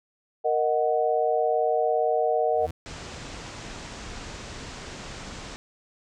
sine chord, D# minor, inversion second, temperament equal, 466.2 / 622.3 / 740 Hz, A#4 / D#5 / F#5, 0 / 0 / 0 cents, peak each -25 dBFS, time 0.44-2.67 s, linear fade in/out 20 ms
40% pulse tone with exponential growth, 82.41 Hz, E2, in tune, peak -30 dBFS, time 2.47-2.71 s, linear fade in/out 5 ms, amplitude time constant 51 ms
pink low-pass noise, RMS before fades -39 dBFS, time 2.86-5.56 s, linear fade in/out 0 ms, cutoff 7800 Hz, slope 48 dB/octave
effects none

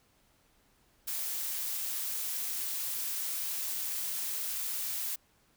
blue noise, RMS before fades -35 dBFS, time 1.07-5.16 s, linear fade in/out 10 ms, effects pink hiss -68 dBFS RMS until 5.56 s

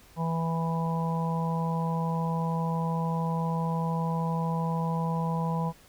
harmonic tone, 164.81 Hz, E3, in tune, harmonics 1 / 3 / 4 / 5 / 6, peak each -27 / -37 / -41 / -37 / -34 dBFS, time 0.16-5.73 s, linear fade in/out 50 ms, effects pink hiss -56 dBFS RMS until 5.88 s

